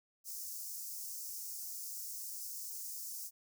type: high-pass noise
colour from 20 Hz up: white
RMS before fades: -44 dBFS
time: 0.24-3.31 s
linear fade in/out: 50 ms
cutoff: 5100 Hz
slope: 48 dB/octave
effects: none